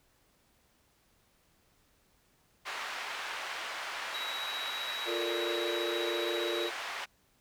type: band-pass noise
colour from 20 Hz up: white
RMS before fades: -39 dBFS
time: 2.65-7.06 s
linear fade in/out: 20 ms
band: 770 to 2300 Hz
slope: 12 dB/octave
type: tone with tremolo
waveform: triangle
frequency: 3859 Hz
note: B7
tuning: 41 cents flat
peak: -35 dBFS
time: 4.14-6.69 s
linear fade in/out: 5 ms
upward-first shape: square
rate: 15 Hz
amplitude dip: 25%
type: chord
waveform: sine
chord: Bb major seventh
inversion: second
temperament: equal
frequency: 349.2 / 440 / 466.2 / 587.3 Hz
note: F4 / A4 / Bb4 / D5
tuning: 0 / 0 / 0 / 0 cents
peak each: -35 / -40 / -38 / -39 dBFS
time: 5.05-6.71 s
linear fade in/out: 50 ms
effects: pink hiss -69 dBFS RMS until 7.4 s